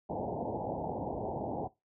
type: low-pass noise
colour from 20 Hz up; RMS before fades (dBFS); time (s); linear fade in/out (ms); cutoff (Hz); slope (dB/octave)
white; -36; 0.09-1.68; 10; 890; 96
effects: noise-tail reverb RT60 0.2 s tail -19 dB re dry + high-pass 80 Hz 12 dB/octave